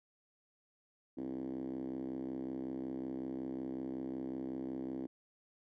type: tone with band-pass filter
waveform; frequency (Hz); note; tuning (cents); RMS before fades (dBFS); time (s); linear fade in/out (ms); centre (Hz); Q
5% pulse; 65.41; C2; 0; -41; 1.17-5.07; 10; 290; 5.9
effects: none